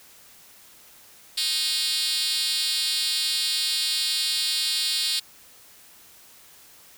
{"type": "tone with high-pass filter", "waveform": "5% pulse", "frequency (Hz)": 310.6, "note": "D#4", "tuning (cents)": -3, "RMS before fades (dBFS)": -25, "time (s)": [1.37, 5.2], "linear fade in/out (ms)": 10, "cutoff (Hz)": 4400, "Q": 2.9, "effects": ["white hiss -51 dBFS RMS until 6.97 s"]}